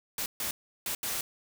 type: noise bursts at uneven times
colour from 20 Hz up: white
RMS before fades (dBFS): -33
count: 4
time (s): 0.18-0.26 / 0.4-0.51 / 0.86-0.95 / 1.03-1.21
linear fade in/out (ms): 2
effects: none